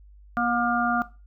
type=harmonic tone with a mistuned harmonic; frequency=239.1 Hz; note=A#3; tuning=44 cents sharp; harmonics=1 / 3 / 5 / 6; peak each=-27 / -27 / -27 / -27 dBFS; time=0.37-1.02 s; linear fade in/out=0 ms; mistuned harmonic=6; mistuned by=-24 cents; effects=noise-tail reverb RT60 0.3 s tail -17 dB re dry + added 50 Hz sine -47 dBFS peak until 1.26 s